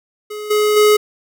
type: tone with level steps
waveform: square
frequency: 421.8 Hz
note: G#4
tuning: 27 cents sharp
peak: -26 / -13 / -9 dBFS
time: 0.3-0.97 s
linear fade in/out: 10 ms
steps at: 0.5 / 0.76 s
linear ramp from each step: 10 ms
effects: none